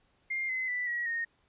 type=tone with pitch steps; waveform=sine; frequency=2113 / 2045 / 1978.3 / 1914.3 / 1852.3 Hz; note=C7 / C7 / B6 / A#6 / A#6; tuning=+16 / -40 / +2 / +45 / -12 cents; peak=-30 dBFS; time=0.3-1.25 s; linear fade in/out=10 ms; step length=190 ms; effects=pink hiss -70 dBFS RMS until 1.48 s + resampled to 8000 Hz

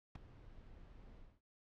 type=noise with ADSR envelope; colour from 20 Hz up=brown; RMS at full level=-38 dBFS; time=0.15-1.41 s; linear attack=6 ms; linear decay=7 ms; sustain=-19 dB; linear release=240 ms; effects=low-pass 4000 Hz 12 dB/octave

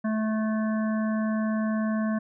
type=harmonic tone; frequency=217.8 Hz; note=A3; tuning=17 cents flat; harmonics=1 / 3 / 5 / 7 / 8; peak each=-24 / -34 / -38 / -41 / -42 dBFS; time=0.04-2.19 s; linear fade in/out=10 ms; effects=none

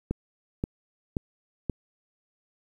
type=click train; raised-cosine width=3 ms; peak=-14 dBFS; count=4; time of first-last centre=0.11-1.697 s; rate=1.89 Hz; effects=9-bit

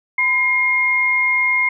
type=tone pair together; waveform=sine; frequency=1001.9 / 2134 Hz; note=B5 / C7; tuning=+25 / +34 cents; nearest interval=octave + minor second; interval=1309 cents; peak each=-24 / -14 dBFS; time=0.18-1.69 s; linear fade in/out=5 ms; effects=none

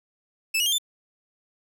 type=tone with pitch steps; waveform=sawtooth; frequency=2629 / 2900 / 3200 / 3530 Hz; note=E7 / F#7 / G7 / A7; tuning=-5 / -35 / +35 / +5 cents; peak=-18 dBFS; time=0.54-0.784 s; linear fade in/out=10 ms; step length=61 ms; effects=none

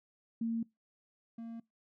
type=tone pair in turn; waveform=sine / triangle; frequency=228.7 / 229.5 Hz; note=A#3 / A#3; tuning=-33 / -27 cents; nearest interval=unison; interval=6 cents; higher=second; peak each=-31 / -39 dBFS; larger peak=first; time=0.41-0.63 / 1.38-1.6 s; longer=neither; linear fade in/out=5 ms; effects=noise-tail reverb RT60 0.2 s tail -24 dB re dry

